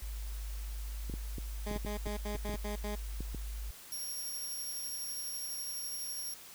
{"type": "tone", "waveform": "sine", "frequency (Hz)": 51.91, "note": "G#1", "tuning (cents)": 0, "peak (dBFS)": -37, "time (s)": [0.02, 3.71], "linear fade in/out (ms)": 5}
{"type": "clicks", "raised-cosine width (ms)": 3, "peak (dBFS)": -28, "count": 12, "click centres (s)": [1.098, 1.139, 1.383, 1.713, 1.761, 1.849, 2.069, 2.352, 2.494, 2.542, 3.206, 3.347]}
{"type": "tone bursts", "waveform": "15% pulse", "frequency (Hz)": 207.7, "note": "G#3", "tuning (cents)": 0, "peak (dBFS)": -31, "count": 7, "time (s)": [1.66, 2.956], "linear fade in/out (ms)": 10, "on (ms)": 120, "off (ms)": 76}
{"type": "tone with tremolo", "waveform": "10% pulse", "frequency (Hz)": 5588, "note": "F8", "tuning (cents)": 0, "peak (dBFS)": -31, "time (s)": [3.92, 6.34], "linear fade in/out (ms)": 2, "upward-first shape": "triangle", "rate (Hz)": 12, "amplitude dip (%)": 25}
{"effects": ["white hiss -52 dBFS RMS until 6.54 s"]}